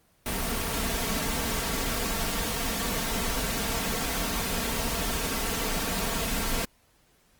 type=noise with comb filter; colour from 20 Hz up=pink; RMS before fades=-29 dBFS; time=0.26-6.65 s; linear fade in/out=2 ms; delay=4.4 ms; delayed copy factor=+0.55; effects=pink hiss -64 dBFS RMS until 7.39 s + Opus 24 kbps